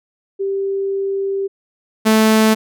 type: tone pair in turn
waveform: sine / sawtooth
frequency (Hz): 392 / 218.9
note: G4 / A3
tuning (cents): 0 / -9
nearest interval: minor seventh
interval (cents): 1009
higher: first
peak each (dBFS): -17 / -6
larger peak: second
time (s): 0.39-1.48 / 2.05-2.55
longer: first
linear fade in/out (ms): 20
effects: none